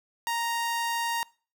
sawtooth tone, 932.3 Hz, A#5, in tune, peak -23 dBFS, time 0.27-1.23 s, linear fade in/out 0 ms, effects noise-tail reverb RT60 0.4 s tail -24 dB re dry

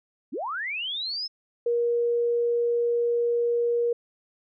sine linear sweep, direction up, 193 to 5274 Hz, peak -28 dBFS, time 0.32-1.28 s, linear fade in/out 20 ms
sine tone, 473.9 Hz, A#4, 28 cents sharp, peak -21 dBFS, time 1.66-3.93 s, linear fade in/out 5 ms
effects none

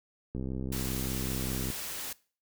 click train, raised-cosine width 3 ms, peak -23 dBFS, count 89, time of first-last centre 0.35-1.702 s, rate 65.1 Hz
white noise, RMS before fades -38 dBFS, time 0.72-2.13 s, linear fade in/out 5 ms
effects noise-tail reverb RT60 0.4 s tail -21 dB re dry

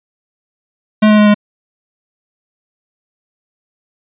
square tone with pitch steps, 214 / 211.9 / 209.8 / 207.8 Hz, A3 / G#3 / G#3 / G#3, -48 / +35 / +18 / +1 cents, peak -6 dBFS, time 1.02-1.344 s, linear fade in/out 10 ms, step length 81 ms, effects resampled to 8000 Hz

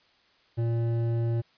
sine tone with hard clipping, 116.2 Hz, A#2, 5 cents flat, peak -26 dBFS, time 0.57-1.42 s, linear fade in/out 20 ms, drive 10 dB, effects white hiss -63 dBFS RMS until 1.57 s + resampled to 11025 Hz

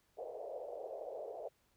white band-pass noise, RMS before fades -45 dBFS, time 0.17-1.49 s, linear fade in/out 20 ms, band 450 to 660 Hz, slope 48 dB/octave, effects pink hiss -75 dBFS RMS until 1.76 s

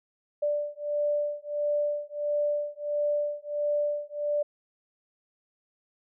sine beating tone pair, 587.3 / 588.8 Hz, D5 / D5, 0 / +4 cents, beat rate 1.5 Hz, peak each -29 / -29 dBFS, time 0.42-4.43 s, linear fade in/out 10 ms, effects none

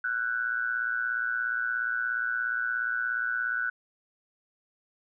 sine tone with amplitude modulation, 1488 Hz, F#6, 9 cents sharp, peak -23 dBFS, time 0.04-3.7 s, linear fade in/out 5 ms, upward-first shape sine, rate 117 Hz, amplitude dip 80%, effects none

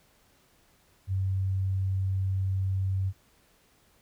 sine tone, 95.5 Hz, G2, 45 cents flat, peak -25 dBFS, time 1.07-3.13 s, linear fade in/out 50 ms, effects pink hiss -64 dBFS RMS until 4.01 s

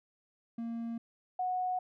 triangle / sine tone pair in turn, 231.3 / 734.3 Hz, A#3 / F#5, -13 / -13 cents, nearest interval octave + minor sixth, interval 2000 cents, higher second, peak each -33 / -30 dBFS, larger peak second, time 0.58-0.98 / 1.39-1.79 s, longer neither, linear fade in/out 5 ms, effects none

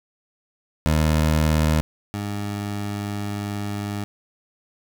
20% pulse tone pair in turn, 77.78 / 102.37 Hz, D#2 / G#2, 0 / -24 cents, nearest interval perfect fourth, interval 476 cents, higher second, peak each -12 / -21 dBFS, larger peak first, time 0.86-1.81 / 2.14-4.04 s, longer second, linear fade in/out 0 ms, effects none

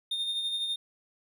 triangle tone with tremolo, 3652 Hz, A#7, 36 cents flat, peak -26 dBFS, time 0.11-0.76 s, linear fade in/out 5 ms, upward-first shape sine, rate 12 Hz, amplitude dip 40%, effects none

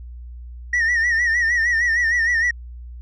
sine tone with vibrato, 1875 Hz, A#6, 10 cents sharp, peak -13 dBFS, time 0.73-2.51 s, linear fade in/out 5 ms, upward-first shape sine, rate 6.5 Hz, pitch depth 81 cents each way, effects tanh soft clip ceiling -15 dBFS + added 60 Hz sine -33 dBFS peak until 3.01 s

